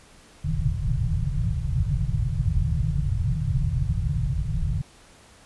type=low-pass noise; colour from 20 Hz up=white; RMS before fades=-24 dBFS; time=0.44-4.82 s; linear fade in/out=10 ms; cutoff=160 Hz; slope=96 dB/octave; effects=pink hiss -52 dBFS RMS until 5.45 s + resampled to 24000 Hz